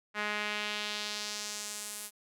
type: tone with band-pass filter sweep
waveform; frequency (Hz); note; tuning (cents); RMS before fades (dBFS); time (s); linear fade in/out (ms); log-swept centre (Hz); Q
sawtooth; 209.2; G#3; +13; -37; 0.14-2.11; 50; 1800 to 11000; 1.5
effects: none